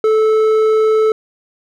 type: tone with hard clipping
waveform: sine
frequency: 436.3 Hz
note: A4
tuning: 15 cents flat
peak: -11 dBFS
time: 0.04-1.12 s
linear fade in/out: 2 ms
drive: 6 dB
effects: none